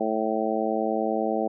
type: harmonic tone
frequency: 110 Hz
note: A2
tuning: in tune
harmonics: 2 / 3 / 4 / 5 / 6 / 7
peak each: -30 / -30 / -30 / -30 / -30 / -30 dBFS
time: 0-1.48 s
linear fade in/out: 10 ms
effects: none